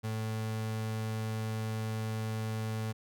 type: tone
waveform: 35% pulse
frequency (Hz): 110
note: A2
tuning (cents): 0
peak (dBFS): -31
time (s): 0.03-2.93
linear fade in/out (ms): 20
effects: none